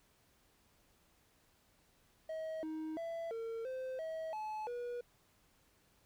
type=tone with pitch steps; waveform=triangle; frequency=637 / 314.5 / 666 / 455.2 / 518 / 642 / 860 / 483.6 Hz; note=D#5 / D#4 / E5 / A#4 / C5 / E5 / A5 / B4; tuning=+41 / +19 / +18 / -41 / -17 / -46 / -40 / -36 cents; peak=-37 dBFS; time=2.29-5.01 s; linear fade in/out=5 ms; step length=340 ms; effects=pink hiss -71 dBFS RMS until 6.05 s